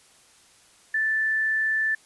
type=tone with frequency modulation; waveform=sine; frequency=1760 Hz; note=A6; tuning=in tune; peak=-21 dBFS; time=0.94-1.95 s; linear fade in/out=5 ms; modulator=45.2 Hz; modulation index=0.2; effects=white hiss -56 dBFS RMS until 2.05 s + resampled to 24000 Hz